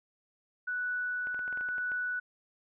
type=tone with tremolo; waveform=sine; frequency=1480 Hz; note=F#6; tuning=in tune; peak=-30 dBFS; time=0.67-2.2 s; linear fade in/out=10 ms; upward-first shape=triangle; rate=0.98 Hz; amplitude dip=25%
type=clicks; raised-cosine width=0.5 ms; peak=-32 dBFS; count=10; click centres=1.271 / 1.345 / 1.392 / 1.479 / 1.527 / 1.574 / 1.61 / 1.688 / 1.782 / 1.918 s
effects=none

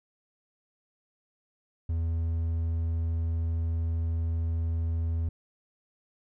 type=tone; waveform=triangle; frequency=82.41 Hz; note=E2; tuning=in tune; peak=-24 dBFS; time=1.89-5.29 s; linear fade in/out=5 ms; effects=none

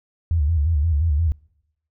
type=tone with vibrato; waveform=sine; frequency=77.78 Hz; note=D#2; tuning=in tune; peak=-16 dBFS; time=0.31-1.32 s; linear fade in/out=0 ms; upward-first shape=square; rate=5.7 Hz; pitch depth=120 cents each way; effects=noise-tail reverb RT60 0.8 s tail -25 dB re dry

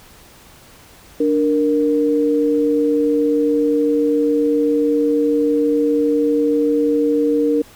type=tone pair together; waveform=sine; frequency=293.7 / 466.2 Hz; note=D4 / A#4; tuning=0 / 0 cents; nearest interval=minor sixth; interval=800 cents; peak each=-16 dBFS; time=1.2-7.62 s; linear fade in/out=5 ms; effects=pink hiss -45 dBFS RMS until 7.75 s

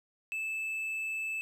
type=tone; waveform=triangle; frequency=2625 Hz; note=E7; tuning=8 cents flat; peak=-31 dBFS; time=0.32-1.41 s; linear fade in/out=0 ms; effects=none

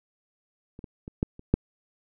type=clicks; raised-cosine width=3 ms; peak=-29 / -26 / -25 / -11 / -30 / -6 dBFS; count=6; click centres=0.791 / 0.842 / 1.079 / 1.229 / 1.394 / 1.54 s; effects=none

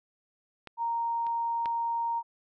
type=clicks; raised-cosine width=0.3 ms; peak=-26 / -32 / -22 dBFS; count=3; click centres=0.673 / 1.267 / 1.658 s
type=tone; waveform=sine; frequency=930 Hz; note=A#5; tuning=4 cents flat; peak=-27 dBFS; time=0.77-2.23 s; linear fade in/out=50 ms
effects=none

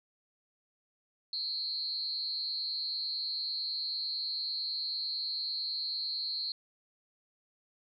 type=tone with amplitude modulation; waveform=sine; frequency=4249 Hz; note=C8; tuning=26 cents sharp; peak=-29 dBFS; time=1.33-6.52 s; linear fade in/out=2 ms; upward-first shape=sine; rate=271 Hz; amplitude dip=80%; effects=none

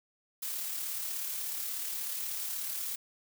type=noise with amplitude modulation; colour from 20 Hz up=blue; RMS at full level=-35 dBFS; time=0.42-2.96 s; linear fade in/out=10 ms; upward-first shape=sine; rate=36.5 Hz; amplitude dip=30%; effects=none

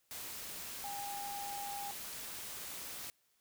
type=tone in noise; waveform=sine; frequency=808 Hz; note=G#5; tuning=48 cents flat; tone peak=-41 dBFS; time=0.84-1.91 s; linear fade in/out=0 ms; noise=white; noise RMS=-45 dBFS; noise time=0.11-3.1 s; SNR=+1 dB; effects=white hiss -75 dBFS RMS until 3.4 s

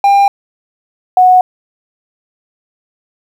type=tone pair in turn; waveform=triangle / sine; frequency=799 / 735.6 Hz; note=G5 / F#5; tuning=+33 / -10 cents; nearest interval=minor second; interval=143 cents; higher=first; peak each=-3 dBFS; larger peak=neither; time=0.04-0.28 / 1.17-1.41 s; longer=neither; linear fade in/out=2 ms; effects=7-bit

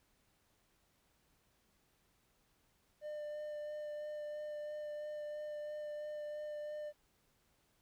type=tone with vibrato; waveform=triangle; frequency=599 Hz; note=D5; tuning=34 cents sharp; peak=-39 dBFS; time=3.01-6.93 s; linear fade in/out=50 ms; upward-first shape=sine; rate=3 Hz; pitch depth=11 cents each way; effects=pink hiss -75 dBFS RMS until 7.81 s

